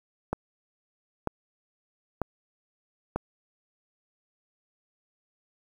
click train, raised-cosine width 1 ms, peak -13 dBFS, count 4, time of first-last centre 0.33-3.16 s, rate 1.06 Hz, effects 8-bit

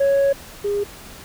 sine tone pair in turn, 554.4 / 407.3 Hz, C#5 / G#4, 0 / -34 cents, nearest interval perfect fourth, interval 534 cents, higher first, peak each -11 / -18 dBFS, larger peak first, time 0-0.33 / 0.64-0.84 s, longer first, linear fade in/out 10 ms, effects tanh soft clip ceiling -13 dBFS + pink hiss -40 dBFS RMS until 1.24 s

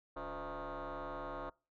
sine tone with frequency modulation, 285.4 Hz, D4, 49 cents flat, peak -38 dBFS, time 0.16-1.5 s, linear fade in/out 10 ms, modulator 160 Hz, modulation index 6.6, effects noise-tail reverb RT60 0.3 s tail -24 dB re dry + tanh soft clip ceiling -39 dBFS

